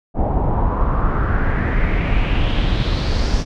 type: noise with low-pass filter sweep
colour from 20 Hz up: brown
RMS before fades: -17 dBFS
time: 0.14-3.45 s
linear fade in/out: 50 ms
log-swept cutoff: 710 to 5600 Hz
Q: 3.5
effects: none